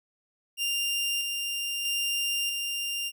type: tone with tremolo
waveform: sawtooth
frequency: 2794 Hz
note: F7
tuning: in tune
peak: -23 dBFS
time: 0.57-3.12 s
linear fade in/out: 50 ms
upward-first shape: square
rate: 0.78 Hz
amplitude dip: 30%
effects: none